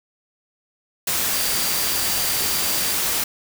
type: tone in noise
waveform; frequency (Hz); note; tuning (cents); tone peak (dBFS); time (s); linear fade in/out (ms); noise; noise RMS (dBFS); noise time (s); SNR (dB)
sine; 4699; D8; 0; -30; 1.33-2.93; 5; white; -22; 1.07-3.24; -11
effects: none